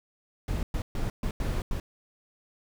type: noise bursts at uneven times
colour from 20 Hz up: brown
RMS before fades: -29 dBFS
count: 6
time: 0.48-0.63 / 0.74-0.82 / 0.95-1.1 / 1.23-1.31 / 1.4-1.62 / 1.71-1.8 s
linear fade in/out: 2 ms
effects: none